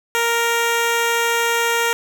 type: tone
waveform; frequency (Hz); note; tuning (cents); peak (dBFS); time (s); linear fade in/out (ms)
10% pulse; 466.2; A#4; 0; -8; 0.15-1.93; 0
effects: 8-bit